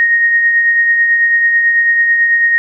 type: tone with tremolo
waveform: sine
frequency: 1864.7 Hz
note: A#6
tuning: in tune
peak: -6 dBFS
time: 0-2.58 s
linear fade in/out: 0 ms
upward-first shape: triangle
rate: 9.1 Hz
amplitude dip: 40%
effects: none